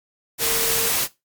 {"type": "tone in noise", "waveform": "sine", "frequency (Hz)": 456.8, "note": "A#4", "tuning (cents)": -35, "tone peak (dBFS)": -27, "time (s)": [0.39, 0.93], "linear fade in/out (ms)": 50, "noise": "white", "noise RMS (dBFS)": -21, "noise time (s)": [0.38, 1.08], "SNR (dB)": -9, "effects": ["noise-tail reverb RT60 0.2 s tail -17 dB re dry", "MP3 96 kbps"]}